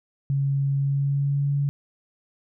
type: tone with pitch glide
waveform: sine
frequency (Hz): 138.59 to 141.75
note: C#3 to C#3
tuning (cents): 0 to +39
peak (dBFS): -20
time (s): 0.3-1.69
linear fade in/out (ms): 0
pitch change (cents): +39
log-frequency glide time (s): 0.74-1.52
effects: none